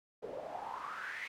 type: noise with band-pass filter sweep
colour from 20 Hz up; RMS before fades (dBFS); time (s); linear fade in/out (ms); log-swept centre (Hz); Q
pink; -43; 0.22-1.28; 10; 450 to 2200; 6.8
effects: none